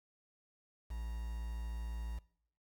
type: tone with quantisation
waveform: triangle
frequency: 57 Hz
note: A#1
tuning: 38 cents flat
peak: -36 dBFS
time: 0.9-2.19 s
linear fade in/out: 10 ms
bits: 9
effects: noise-tail reverb RT60 0.6 s tail -21 dB re dry + MP3 96 kbps